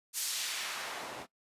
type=noise with band-pass filter sweep; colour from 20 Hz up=white; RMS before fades=-38 dBFS; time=0.13-1.27 s; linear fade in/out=50 ms; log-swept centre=8200 to 390 Hz; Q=0.71; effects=noise-tail reverb RT60 0.1 s tail -19 dB re dry + resampled to 32000 Hz